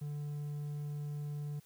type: tone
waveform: triangle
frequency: 146.83 Hz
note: D3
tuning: in tune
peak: -35 dBFS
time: 0.01-1.6 s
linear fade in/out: 10 ms
effects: white hiss -66 dBFS RMS until 1.65 s